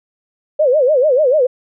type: tone with vibrato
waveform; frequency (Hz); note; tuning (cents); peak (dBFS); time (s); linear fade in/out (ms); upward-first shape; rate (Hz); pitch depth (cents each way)
sine; 554.4; C#5; 0; -9; 0.59-1.47; 10; sine; 6.8; 220
effects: none